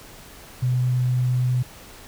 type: tone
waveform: sine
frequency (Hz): 125.6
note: B2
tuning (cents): +30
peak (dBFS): -18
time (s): 0.62-1.63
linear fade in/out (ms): 10
effects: pink hiss -44 dBFS RMS until 2.07 s